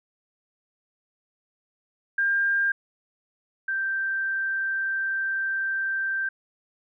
sine tone pair in turn, 1600 / 1568 Hz, G6 / G6, +35 / 0 cents, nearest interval unison, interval 35 cents, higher first, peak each -20 / -24 dBFS, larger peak first, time 2.18-2.72 / 3.68-6.29 s, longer second, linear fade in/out 5 ms, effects none

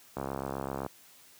click train, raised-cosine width 1 ms, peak -20 dBFS, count 48, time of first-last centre 0.17-0.863 s, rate 67.8 Hz, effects white hiss -57 dBFS RMS until 1.39 s + high-pass 80 Hz 12 dB/octave

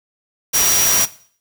sine tone in noise, 5760 Hz, F#8, 47 cents flat, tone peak -15 dBFS, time 0.53-1.06 s, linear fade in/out 20 ms, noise white, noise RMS -17 dBFS, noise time 0.53-1.06 s, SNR -1 dB, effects noise-tail reverb RT60 0.5 s tail -17 dB re dry

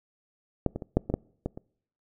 clicks, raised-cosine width 2 ms, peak -10 / -19 / -23 / -7 / -16 / -11 / -16 / -26 dBFS, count 8, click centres 0.663 / 0.76 / 0.822 / 0.97 / 1.1 / 1.14 / 1.46 / 1.575 s, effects noise-tail reverb RT60 0.7 s tail -26 dB re dry

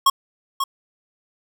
square tone with echo, 1090 Hz, C#6, 29 cents flat, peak -12 dBFS, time 0.06-0.1 s, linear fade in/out 5 ms, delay 540 ms, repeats 1, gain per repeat -8 dB, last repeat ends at 0.64 s, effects none

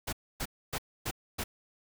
pink noise bursts, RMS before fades -34 dBFS, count 5, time 0.07-1.44 s, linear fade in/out 10 ms, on 58 ms, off 270 ms, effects none

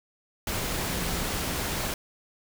sine tone in noise, 174.61 Hz, F3, in tune, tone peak -35 dBFS, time 0.89-1.23 s, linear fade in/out 2 ms, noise pink, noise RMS -30 dBFS, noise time 0.47-1.94 s, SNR -8 dB, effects none

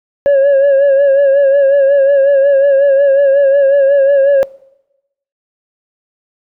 sine tone with vibrato, 554.4 Hz, C#5, in tune, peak -3 dBFS, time 0.26-4.43 s, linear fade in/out 0 ms, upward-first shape sine, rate 5.5 Hz, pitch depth 50 cents each way, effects noise-tail reverb RT60 0.9 s tail -24 dB re dry + tanh soft clip ceiling -5 dBFS

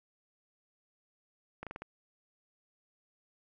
slowing click train, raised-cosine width 0.5 ms, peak -26 dBFS, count 5, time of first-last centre 1.63-1.82 s, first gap 37 ms, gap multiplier 1.17, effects none

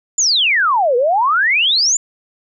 sine exponential two-way sweep, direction down then up, 7290 to 466.2 to 7290 Hz, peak -11 dBFS, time 0.18-1.97 s, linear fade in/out 5 ms, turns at 0.96 s, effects none

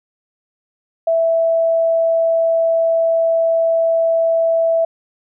sine tone, 659.3 Hz, E5, in tune, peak -12 dBFS, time 1.07-4.85 s, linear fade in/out 5 ms, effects none

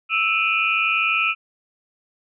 sine tone cluster, 1318 / 2374 / 2474 / 2682 / 2910 Hz, E6 / D7 / D#7 / E7 / F#7, -1 / +18 / -10 / +29 / -29 cents, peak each -23 / -27 / -21 / -24 / -30 dBFS, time 0.09-1.35 s, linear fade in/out 50 ms, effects none

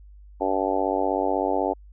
harmonic tone, 96.1 Hz, G2, 34 cents flat, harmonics 3 / 4 / 5 / 6 / 7 / 8 / 9, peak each -29 / -29 / -29 / -29 / -29 / -29 / -29 dBFS, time 0.4-1.74 s, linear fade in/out 20 ms, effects added 50 Hz sine -44 dBFS peak until 1.92 s

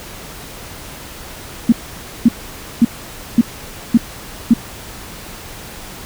sine tone bursts, 233.1 Hz, A#3, in tune, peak -4 dBFS, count 6, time 1.69-4.538 s, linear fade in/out 5 ms, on 33 ms, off 530 ms, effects pink hiss -33 dBFS RMS until 6.05 s

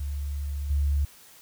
sine tone with level steps, 71.4 Hz, D2, 48 cents flat, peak -28 / -21 dBFS, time 0-1.05 s, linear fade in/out 5 ms, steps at 0.7 s, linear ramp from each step 5 ms, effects white hiss -52 dBFS RMS until 1.41 s

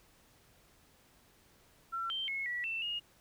sine tone with pitch steps, 1353 / 3132 / 2179 / 1942 / 2676 / 2857 Hz, E6 / G7 / C#7 / B6 / E7 / F7, +45 / -2 / -30 / -30 / +25 / +39 cents, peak -34 dBFS, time 1.92-3 s, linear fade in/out 20 ms, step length 180 ms, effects pink hiss -65 dBFS RMS until 3.2 s

